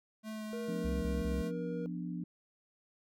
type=tone with vibrato; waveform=square; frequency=216.3 Hz; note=A3; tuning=29 cents flat; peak=-40 dBFS; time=0.23-1.52 s; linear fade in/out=50 ms; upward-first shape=triangle; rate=3.3 Hz; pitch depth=14 cents each way
type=tone; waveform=triangle; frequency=474.1 Hz; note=A#4; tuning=29 cents sharp; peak=-37 dBFS; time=0.53-1.86 s; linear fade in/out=0 ms
type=chord; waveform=sine; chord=B diminished; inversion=second; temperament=equal; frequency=174.61 / 246.9 / 293.7 Hz; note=F3 / B3 / D4; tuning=0 / 0 / 0 cents; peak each=-38 / -43 / -43 dBFS; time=0.68-2.24 s; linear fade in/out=5 ms
type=tone bursts; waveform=triangle; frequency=66.4 Hz; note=C2; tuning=26 cents sharp; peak=-32 dBFS; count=3; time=0.84-1.422 s; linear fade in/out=10 ms; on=180 ms; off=21 ms
effects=none